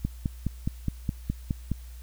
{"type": "click train", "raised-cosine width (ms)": 5, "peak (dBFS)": -14, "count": 9, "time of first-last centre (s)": [0.05, 1.717], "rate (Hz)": 4.8, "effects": ["added 60 Hz sine -40 dBFS peak until 2.02 s", "white hiss -56 dBFS RMS until 2.02 s"]}